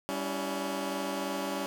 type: chord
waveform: 15% pulse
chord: C# diminished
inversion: second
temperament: equal with one note detuned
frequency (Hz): 196 / 282.5 / 329.6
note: G3 / C#4 / E4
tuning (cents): 0 / +33 / 0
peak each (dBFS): -30 / -28 / -33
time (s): 0.09-1.66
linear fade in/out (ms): 0
effects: none